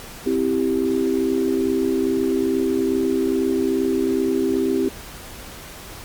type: chord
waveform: sine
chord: C major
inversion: none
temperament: equal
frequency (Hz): 261.6 / 329.6 / 392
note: C4 / E4 / G4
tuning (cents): 0 / 0 / 0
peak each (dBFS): -22 / -23 / -21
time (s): 0.26-4.89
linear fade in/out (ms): 5
effects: pink hiss -38 dBFS RMS until 6.04 s + Opus 48 kbps